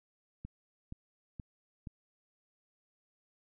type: click train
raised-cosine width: 5 ms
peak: -30 dBFS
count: 4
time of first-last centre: 0.45-1.872 s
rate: 2.11 Hz
effects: none